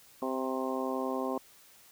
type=harmonic tone with a mistuned harmonic; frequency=130.81 Hz; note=C3; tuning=in tune; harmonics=2 / 3 / 4 / 5 / 6 / 7 / 8; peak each=-35 / -37 / -37 / -40 / -41 / -43 / -39 dBFS; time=0.22-1.38 s; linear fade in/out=2 ms; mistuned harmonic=8; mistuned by=+18 cents; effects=white hiss -58 dBFS RMS until 1.91 s